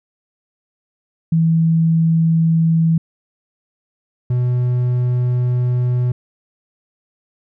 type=tone pair in turn; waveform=sine / triangle; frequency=163.4 / 123.86 Hz; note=E3 / B2; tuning=-15 / +5 cents; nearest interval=perfect fourth; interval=480 cents; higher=first; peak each=-11 / -12 dBFS; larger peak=first; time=1.32-2.98 / 4.3-6.12 s; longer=second; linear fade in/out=5 ms; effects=none